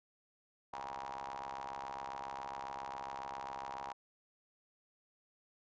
sawtooth ring-modulated tone, 67.3 Hz, C2, 49 cents sharp, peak -35 dBFS, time 0.73-3.93 s, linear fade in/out 5 ms, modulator 883 Hz, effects resampled to 16000 Hz

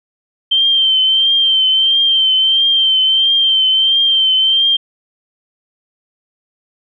sine tone with vibrato, 3130 Hz, G7, 3 cents flat, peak -9 dBFS, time 0.51-4.77 s, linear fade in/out 10 ms, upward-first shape triangle, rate 1.5 Hz, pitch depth 44 cents each way, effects none

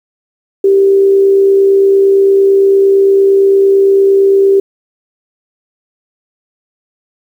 sine tone with amplitude modulation, 392 Hz, G4, in tune, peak -3 dBFS, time 0.64-4.6 s, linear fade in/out 5 ms, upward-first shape sine, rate 68.8 Hz, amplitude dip 30%, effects 7-bit

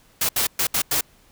white noise bursts at uneven times, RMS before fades -21 dBFS, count 5, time 0.21-0.29 / 0.36-0.47 / 0.59-0.67 / 0.74-0.82 / 0.91-1.01 s, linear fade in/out 5 ms, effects pink hiss -56 dBFS RMS until 1.31 s

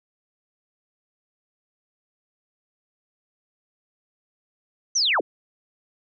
sine linear sweep, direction down, 6300 to 186.9 Hz, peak -18 dBFS, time 4.95-5.21 s, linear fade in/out 10 ms, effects none

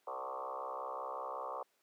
sine tone with frequency modulation, 825 Hz, G#5, 12 cents flat, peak -38 dBFS, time 0.07-1.63 s, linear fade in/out 5 ms, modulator 65.4 Hz, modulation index 5.7, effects pink hiss -75 dBFS RMS until 1.82 s + high-pass 400 Hz 12 dB/octave

